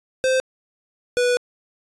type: tone pair in turn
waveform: square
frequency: 520 / 491 Hz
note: C5 / B4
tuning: -11 / -10 cents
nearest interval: minor second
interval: 99 cents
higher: first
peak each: -17 dBFS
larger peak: neither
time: 0.24-0.4 / 1.17-1.37 s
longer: second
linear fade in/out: 0 ms
effects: resampled to 22050 Hz